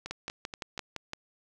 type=two click trains; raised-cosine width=0.2 ms; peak=-18 / -21 dBFS; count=7 / 4; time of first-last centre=0.11-1.134 / 0.06-0.778 s; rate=5.86 / 4.18 Hz; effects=none